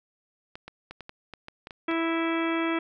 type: clicks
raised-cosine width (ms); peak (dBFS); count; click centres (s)
0.3; -24; 10; 0.555 / 0.68 / 0.91 / 1.007 / 1.094 / 1.337 / 1.484 / 1.671 / 1.708 / 1.913
type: harmonic tone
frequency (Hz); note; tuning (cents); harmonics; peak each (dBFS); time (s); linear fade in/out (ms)
329.6; E4; 0; 1 / 2 / 3 / 4 / 5 / 6 / 7 / 8 / 10; -26 / -35 / -36 / -34 / -39 / -37 / -37 / -40 / -42; 1.88-2.79; 5
effects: none